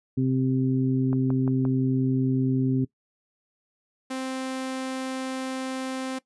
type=harmonic tone; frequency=130.81 Hz; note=C3; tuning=in tune; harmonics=1 / 2 / 3; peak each=-24 / -23 / -34 dBFS; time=0.17-2.85 s; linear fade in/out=10 ms
type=click train; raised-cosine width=1 ms; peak=-21 dBFS; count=4; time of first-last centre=1.13-1.652 s; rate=5.75 Hz
type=tone; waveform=sawtooth; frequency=261.6 Hz; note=C4; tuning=in tune; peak=-25 dBFS; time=4.1-6.19 s; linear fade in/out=10 ms
effects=noise-tail reverb RT60 0.1 s tail -19 dB re dry + resampled to 24000 Hz